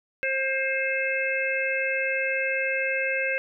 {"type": "harmonic tone with a mistuned harmonic", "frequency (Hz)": 532, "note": "C5", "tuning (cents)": 29, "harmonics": [1, 3, 4, 5], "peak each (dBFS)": [-29, -29, -29, -29], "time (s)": [0.23, 3.38], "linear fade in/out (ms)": 0, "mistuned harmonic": 5, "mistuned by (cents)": -30, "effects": []}